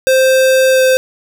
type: tone with pitch glide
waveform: square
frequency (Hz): 523.3 to 518.8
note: C5 to C5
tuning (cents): 0 to -15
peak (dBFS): -8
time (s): 0.07-0.97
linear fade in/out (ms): 0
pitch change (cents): -15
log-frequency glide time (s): 0.71-0.82
effects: none